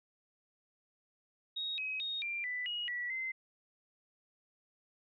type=tone with pitch steps; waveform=sine; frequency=3764 / 2540 / 3726 / 2375 / 1987 / 2892 / 1946 / 2067 Hz; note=A#7 / D#7 / A#7 / D7 / B6 / F#7 / B6 / C7; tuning=+16 / +35 / -2 / +19 / +10 / -40 / -26 / -22 cents; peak=-35 dBFS; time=1.56-3.32 s; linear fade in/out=10 ms; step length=220 ms; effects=none